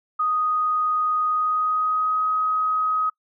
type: tone with pitch glide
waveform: sine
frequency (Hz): 1244.5 to 1262.6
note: D#6 to D#6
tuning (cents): 0 to +25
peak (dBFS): -19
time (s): 0.19-3.1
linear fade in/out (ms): 10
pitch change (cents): +25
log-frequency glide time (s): 1.29-2.26
effects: noise-tail reverb RT60 0.1 s tail -25 dB re dry